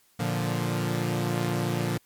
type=chord; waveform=sawtooth; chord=Bb major; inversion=none; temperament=equal; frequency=116.54 / 146.83 / 174.61 Hz; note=Bb2 / D3 / F3; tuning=0 / 0 / 0 cents; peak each=-25 / -27 / -26 dBFS; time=0.19-1.98 s; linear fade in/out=10 ms; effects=white hiss -63 dBFS RMS until 2.05 s + MP3 96 kbps